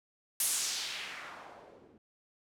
blue noise with low-pass filter sweep, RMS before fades -38 dBFS, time 0.4-1.98 s, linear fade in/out 2 ms, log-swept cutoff 12000 to 260 Hz, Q 1.5, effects none

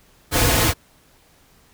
pink noise with comb filter, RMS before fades -17 dBFS, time 0.31-0.74 s, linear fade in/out 50 ms, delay 5.1 ms, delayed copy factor -0.8, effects pink hiss -55 dBFS RMS until 1.73 s

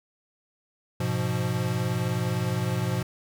square chord, F diminished, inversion first, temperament equal, 103.83 / 123.47 / 174.61 Hz, Ab2 / Cb3 / F3, 0 / 0 / 0 cents, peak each -32 / -28 / -31 dBFS, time 1-3.03 s, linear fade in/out 5 ms, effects none

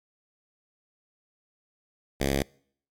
5% pulse tone with notch filter, 68.9 Hz, C#2, 10 cents flat, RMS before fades -26 dBFS, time 2.2-2.43 s, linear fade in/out 10 ms, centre 960 Hz, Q 1.3, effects noise-tail reverb RT60 0.6 s tail -26 dB re dry + MP3 96 kbps

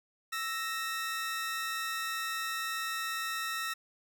sawtooth tone pair together, 1318.5 / 1861.9 Hz, E6 / A#6, 0 / -3 cents, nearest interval tritone, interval 597 cents, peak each -32 / -33 dBFS, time 0.32-3.74 s, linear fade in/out 10 ms, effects none

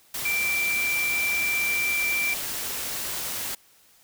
sine tone in noise, 2349 Hz, D7, in tune, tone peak -23 dBFS, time 0.25-2.34 s, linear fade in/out 5 ms, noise white, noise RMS -31 dBFS, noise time 0.14-3.55 s, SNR +5 dB, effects white hiss -58 dBFS RMS until 4.03 s

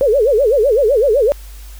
sine tone with vibrato, 492.1 Hz, B4, 6 cents flat, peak -9 dBFS, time 0.01-1.32 s, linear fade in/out 0 ms, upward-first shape sine, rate 7.9 Hz, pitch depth 290 cents each way, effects added 50 Hz sine -31 dBFS peak until 1.79 s + white hiss -43 dBFS RMS until 1.79 s

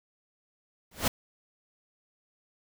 pink noise with exponential growth, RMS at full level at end -21 dBFS, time 0.91-1.08 s, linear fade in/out 5 ms, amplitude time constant 35 ms, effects none

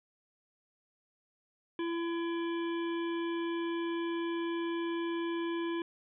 harmonic tone, 337 Hz, E4, 38 cents sharp, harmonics 1 / 3 / 5 / 7 / 9 / 10, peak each -32 / -42 / -46 / -49 / -51 / -52 dBFS, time 1.79-5.82 s, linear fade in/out 2 ms, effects none

